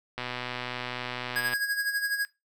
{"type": "click train", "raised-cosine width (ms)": 0.3, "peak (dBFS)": -17, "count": 169, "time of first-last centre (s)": [0.18, 1.535], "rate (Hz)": 124}
{"type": "tone with tremolo", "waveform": "square", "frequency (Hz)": 1648, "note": "G#6", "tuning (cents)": -14, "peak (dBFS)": -25, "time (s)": [1.36, 2.25], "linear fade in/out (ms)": 0, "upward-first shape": "sine", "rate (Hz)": 12, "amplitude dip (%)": 65}
{"effects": ["noise-tail reverb RT60 0.2 s tail -17 dB re dry"]}